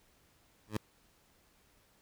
15% pulse tone with exponential growth, 107.3 Hz, A2, 43 cents flat, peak -23 dBFS, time 0.67-0.77 s, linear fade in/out 5 ms, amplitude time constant 21 ms, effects pink hiss -68 dBFS RMS until 2.01 s

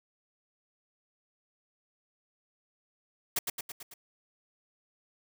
white noise with echo, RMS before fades -29 dBFS, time 3.36-3.39 s, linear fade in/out 5 ms, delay 110 ms, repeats 5, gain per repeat -4 dB, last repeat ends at 3.94 s, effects none

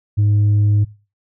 sine tone, 103.83 Hz, G#2, in tune, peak -9 dBFS, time 0.17-0.85 s, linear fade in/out 20 ms, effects noise-tail reverb RT60 0.3 s tail -18 dB re dry + tanh soft clip ceiling -10 dBFS

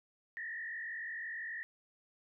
sine tone with frequency modulation, 1839 Hz, A#6, 24 cents flat, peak -39 dBFS, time 0.37-1.63 s, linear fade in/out 0 ms, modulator 46.1 Hz, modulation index 1.8, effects none

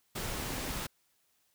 sine tone in noise, 255.9 Hz, C4, 38 cents flat, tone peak -45 dBFS, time 0.38-0.72 s, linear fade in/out 10 ms, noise pink, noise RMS -37 dBFS, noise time 0.15-0.87 s, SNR -11 dB, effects white hiss -73 dBFS RMS until 1.54 s

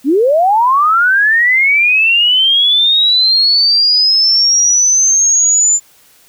sine linear sweep, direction up, 246.9 to 7150 Hz, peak -7 dBFS, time 0.04-5.8 s, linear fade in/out 50 ms, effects white hiss -47 dBFS RMS until 6.28 s

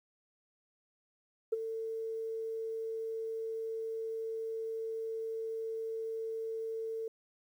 sine tone with ADSR envelope, 448.2 Hz, A4, 32 cents sharp, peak -25 dBFS, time 1.52-7.08 s, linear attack 10 ms, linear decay 22 ms, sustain -10 dB, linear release 3 ms, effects tanh soft clip ceiling -21 dBFS + 11-bit

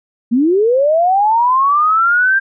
sine linear sweep, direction up, 221.2 to 1600 Hz, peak -9 dBFS, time 0.31-2.4 s, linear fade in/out 20 ms, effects none

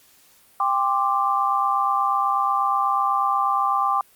sine chord, G suspended fourth, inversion none, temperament equal with one note detuned, 794.9 / 1046.5 / 1174.7 Hz, G5 / C6 / D6, +24 / 0 / 0 cents, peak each -23 / -24 / -21 dBFS, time 0.6-4.01 s, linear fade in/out 2 ms, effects white hiss -55 dBFS RMS until 4.15 s + Opus 48 kbps

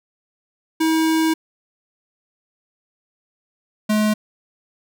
square tone pair in turn, 320.5 / 213.2 Hz, E4 / G#3, -49 / +46 cents, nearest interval perfect fifth, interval 705 cents, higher first, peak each -16 dBFS, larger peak neither, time 0.8-1.34 / 3.89-4.14 s, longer first, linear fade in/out 10 ms, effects none

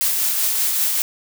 blue noise with tremolo, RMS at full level -18 dBFS, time 0.01-1.02 s, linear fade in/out 0 ms, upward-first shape triangle, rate 5.2 Hz, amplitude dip 35%, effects none

